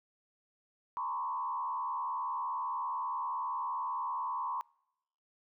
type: tone with frequency modulation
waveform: sine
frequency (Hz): 1014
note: B5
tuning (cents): +45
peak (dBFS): -33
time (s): 0.97-4.61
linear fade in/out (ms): 0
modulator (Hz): 75.2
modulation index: 1.3
effects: noise-tail reverb RT60 0.8 s tail -26 dB re dry